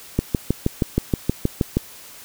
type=click train; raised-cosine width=3 ms; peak=-4 dBFS; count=11; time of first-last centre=0.19-1.77 s; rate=6.33 Hz; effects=white hiss -42 dBFS RMS until 2.24 s